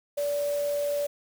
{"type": "tone in noise", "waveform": "sine", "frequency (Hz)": 578, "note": "D5", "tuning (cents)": -28, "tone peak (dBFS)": -25, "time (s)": [0.17, 1.07], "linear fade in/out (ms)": 10, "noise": "white", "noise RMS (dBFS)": -42, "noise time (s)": [0.17, 1.07], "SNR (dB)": 14, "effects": []}